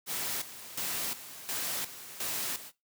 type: noise with tremolo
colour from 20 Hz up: white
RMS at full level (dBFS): -34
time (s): 0.06-2.72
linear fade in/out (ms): 50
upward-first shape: square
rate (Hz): 1.4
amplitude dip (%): 75
effects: noise-tail reverb RT60 0.2 s tail -18 dB re dry + high-pass 100 Hz 12 dB/octave